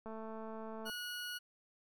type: click train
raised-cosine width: 1 ms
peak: -34 dBFS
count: 186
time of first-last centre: 0.06-0.897 s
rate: 221 Hz
type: tone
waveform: 20% pulse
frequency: 1456 Hz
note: F#6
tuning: 28 cents flat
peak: -36 dBFS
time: 0.85-1.39 s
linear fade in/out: 20 ms
effects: none